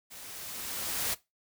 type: noise with level ramp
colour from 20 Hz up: white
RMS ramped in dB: -47 to -30 dBFS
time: 0.1-1.15 s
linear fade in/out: 20 ms
effects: noise-tail reverb RT60 0.2 s tail -18 dB re dry